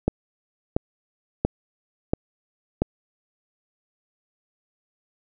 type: click train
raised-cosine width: 2 ms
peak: -6 dBFS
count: 5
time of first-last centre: 0.08-2.82 s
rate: 1.46 Hz
effects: none